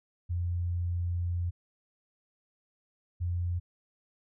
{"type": "tone pair in turn", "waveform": "sine", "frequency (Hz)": [87.31, 87.68], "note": ["F2", "F2"], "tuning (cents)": [0, 7], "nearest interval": "unison", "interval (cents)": 7, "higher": "second", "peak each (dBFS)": -28, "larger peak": "neither", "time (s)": [[0.29, 1.51], [3.2, 3.6]], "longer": "first", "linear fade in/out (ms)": 20, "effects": []}